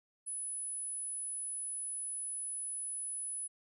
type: tone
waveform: sine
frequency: 10110 Hz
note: D#9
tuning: 27 cents sharp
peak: -37 dBFS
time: 0.26-3.48 s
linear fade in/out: 20 ms
effects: none

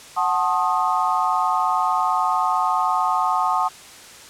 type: chord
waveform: sine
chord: F# diminished seventh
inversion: none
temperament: equal with one note detuned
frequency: 740 / 880 / 1071 / 1244.5 Hz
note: F#5 / A5 / C6 / Eb6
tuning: 0 / 0 / +40 / 0 cents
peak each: -23 dBFS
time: 0.16-3.69 s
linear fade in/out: 20 ms
effects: white hiss -42 dBFS RMS until 4.29 s + low-pass 9000 Hz 12 dB/octave

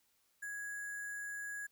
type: tone with sample-and-hold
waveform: sine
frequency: 1661.2 Hz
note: G#6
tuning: in tune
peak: -40 dBFS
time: 0.42-1.67 s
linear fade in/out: 10 ms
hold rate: 8820 Hz
effects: white hiss -75 dBFS RMS until 1.71 s

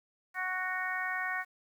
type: harmonic tone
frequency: 370 Hz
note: F#4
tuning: in tune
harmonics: 2 / 3 / 4 / 5 / 6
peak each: -40 / -40 / -37 / -35 / -41 dBFS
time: 0.34-1.45 s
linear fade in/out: 50 ms
effects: 10-bit

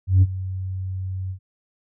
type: tone with ADSR envelope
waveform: sine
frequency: 93.9 Hz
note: F#2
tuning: 26 cents sharp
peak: -7 dBFS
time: 0.07-1.39 s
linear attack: 150 ms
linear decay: 39 ms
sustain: -18 dB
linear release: 88 ms
effects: tanh soft clip ceiling -9 dBFS

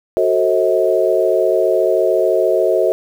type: chord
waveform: sine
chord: F# diminished seventh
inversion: none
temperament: just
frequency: 370 / 444 / 532.8 / 639.4 Hz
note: F#4 / A4 / C5 / Eb5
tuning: 0 / +16 / +31 / +47 cents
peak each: -17 / -18 / -18 / -16 dBFS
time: 0.17-2.92 s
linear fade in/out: 0 ms
effects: 7-bit

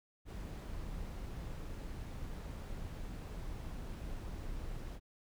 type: noise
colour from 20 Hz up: brown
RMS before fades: -43 dBFS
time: 0.25-5 s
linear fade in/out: 50 ms
effects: none

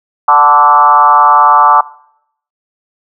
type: tone with frequency modulation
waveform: sine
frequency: 1023 Hz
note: C6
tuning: 39 cents flat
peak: -3 dBFS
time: 0.28-1.81 s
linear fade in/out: 5 ms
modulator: 142 Hz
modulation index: 1.8
effects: noise-tail reverb RT60 0.7 s tail -21 dB re dry

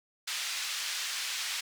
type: band-pass noise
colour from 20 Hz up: white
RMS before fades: -35 dBFS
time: 0.27-1.61 s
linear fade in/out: 10 ms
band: 1700 to 5200 Hz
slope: 12 dB/octave
effects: none

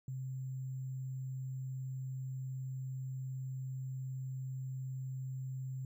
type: tone with sample-and-hold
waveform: sine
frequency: 131.3 Hz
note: C3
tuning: 6 cents sharp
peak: -38 dBFS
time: 0.08-5.85 s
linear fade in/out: 2 ms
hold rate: 7350 Hz
effects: none

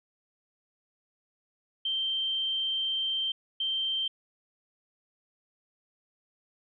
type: tone pair in turn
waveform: sine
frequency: 3136 / 3136 Hz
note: G7 / G7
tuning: 0 / 0 cents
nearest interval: unison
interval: 0 cents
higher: neither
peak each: -27 dBFS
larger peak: neither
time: 1.85-3.32 / 3.6-4.08 s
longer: first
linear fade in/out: 5 ms
effects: none

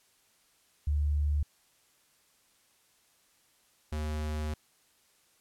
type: tone pair in turn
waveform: sine / square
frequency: 73.42 / 76.35 Hz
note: D2 / D#2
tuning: 0 / -32 cents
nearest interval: minor second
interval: 68 cents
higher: second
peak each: -25 / -32 dBFS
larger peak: first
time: 0.87-1.43 / 3.92-4.54 s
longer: second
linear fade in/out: 5 ms
effects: white hiss -67 dBFS RMS until 5.4 s + low-pass 12000 Hz 12 dB/octave

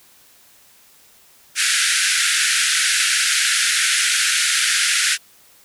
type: band-pass noise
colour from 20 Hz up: pink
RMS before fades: -18 dBFS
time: 1.55-5.18 s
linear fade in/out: 50 ms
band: 1400 to 11000 Hz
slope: 96 dB/octave
effects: white hiss -51 dBFS RMS until 5.64 s

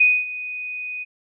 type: tone with ADSR envelope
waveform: sine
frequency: 2489 Hz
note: D#7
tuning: in tune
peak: -10 dBFS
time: 0-1.05 s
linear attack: 9 ms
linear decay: 240 ms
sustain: -17 dB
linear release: 27 ms
effects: none

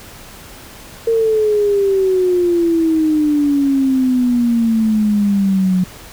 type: exponential sweep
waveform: sine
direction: down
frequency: 460 to 181.4 Hz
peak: -11 dBFS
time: 1.07-5.84 s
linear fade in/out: 5 ms
effects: pink hiss -37 dBFS RMS until 6.12 s

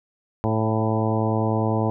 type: harmonic tone with a mistuned harmonic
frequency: 110 Hz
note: A2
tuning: in tune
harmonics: 1 / 2 / 3 / 4 / 5 / 6 / 7 / 8 / 9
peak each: -23 / -26 / -28 / -29 / -30 / -31 / -31 / -32 / -33 dBFS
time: 0.44-1.9 s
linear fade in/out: 0 ms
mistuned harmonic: 6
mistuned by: +17 cents
effects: none

